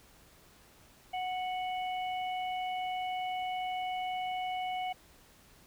harmonic tone, 738 Hz, F#5, 5 cents flat, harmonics 1 / 3 / 4, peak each -33 / -43 / -45 dBFS, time 1.13-4.93 s, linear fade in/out 10 ms, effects pink hiss -60 dBFS RMS until 5.66 s

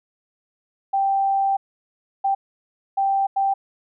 sine tone bursts at uneven times, 784 Hz, G5, in tune, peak -17 dBFS, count 4, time 0.93-1.57 / 2.24-2.35 / 2.97-3.27 / 3.36-3.54 s, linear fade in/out 10 ms, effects none

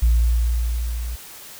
sine tone with level ramp, 58.27 Hz, A#1, in tune, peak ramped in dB -10 to -25 dBFS, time 0.02-1.16 s, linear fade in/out 10 ms, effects tanh soft clip ceiling -10 dBFS + white hiss -40 dBFS RMS until 1.59 s

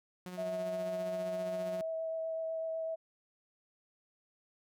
sawtooth tone with tremolo, 181.2 Hz, F#3, 36 cents flat, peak -37 dBFS, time 0.26-1.81 s, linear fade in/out 0 ms, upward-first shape sine, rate 15 Hz, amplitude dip 40%
sine tone with vibrato, 648 Hz, E5, 30 cents flat, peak -34 dBFS, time 0.37-2.96 s, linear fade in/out 20 ms, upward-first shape triangle, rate 8 Hz, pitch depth 12 cents each way
effects none

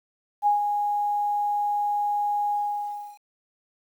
sine tone with ADSR envelope, 825 Hz, G#5, 12 cents flat, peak -16 dBFS, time 0.42-3.19 s, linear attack 46 ms, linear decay 130 ms, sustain -6 dB, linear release 660 ms, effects 9-bit

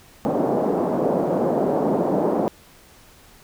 white band-pass noise, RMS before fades -21 dBFS, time 0.25-2.48 s, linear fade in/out 0 ms, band 170 to 680 Hz, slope 24 dB/octave, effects pink hiss -50 dBFS RMS until 3.43 s

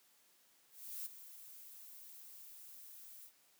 violet noise with ADSR envelope, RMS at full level -43 dBFS, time 0.7-3.32 s, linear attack 360 ms, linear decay 10 ms, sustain -12 dB, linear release 70 ms, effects white hiss -70 dBFS RMS until 3.59 s + high-pass 150 Hz 12 dB/octave

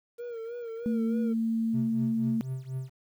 triangle tone with vibrato, 466.2 Hz, A#4, in tune, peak -33 dBFS, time 0.18-1.34 s, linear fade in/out 20 ms, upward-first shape sine, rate 3.2 Hz, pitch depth 65 cents each way
sine tone, 226 Hz, A3, 47 cents sharp, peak -25 dBFS, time 0.86-2.41 s, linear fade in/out 0 ms
triangle tone with tremolo, 130.81 Hz, C3, in tune, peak -27 dBFS, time 1.73-2.9 s, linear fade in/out 20 ms, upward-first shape triangle, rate 4.1 Hz, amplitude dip 90%
effects 10-bit

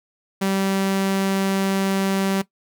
sawtooth tone, 193.9 Hz, G3, 19 cents flat, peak -15 dBFS, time 0.41-2.42 s, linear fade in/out 10 ms, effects noise-tail reverb RT60 0.1 s tail -17 dB re dry

